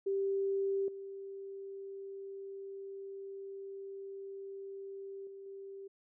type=tone with level steps; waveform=sine; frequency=392 Hz; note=G4; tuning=in tune; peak=-30 / -42 / -46 / -44 dBFS; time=0.06-5.88 s; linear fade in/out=10 ms; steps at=0.88 / 5.27 / 5.46 s; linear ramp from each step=2 ms; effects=none